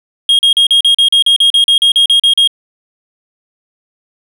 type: tone bursts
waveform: triangle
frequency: 3255 Hz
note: G#7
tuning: 36 cents flat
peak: -4 dBFS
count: 16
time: 0.29-2.475 s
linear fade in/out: 2 ms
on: 100 ms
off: 39 ms
effects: none